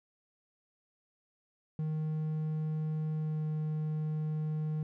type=tone with pitch glide; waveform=triangle; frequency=155.56 to 154.4 Hz; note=D#3 to D#3; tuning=0 to -13 cents; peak=-29 dBFS; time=1.79-4.83 s; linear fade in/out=2 ms; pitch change=-13 cents; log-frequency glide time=3.15-3.45 s; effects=none